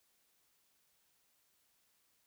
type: silence
effects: white hiss -75 dBFS RMS until 2.26 s